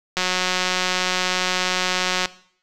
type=click train; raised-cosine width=0.2 ms; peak=-4 dBFS; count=383; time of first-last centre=0.17-2.257 s; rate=183 Hz; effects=noise-tail reverb RT60 0.6 s tail -18 dB re dry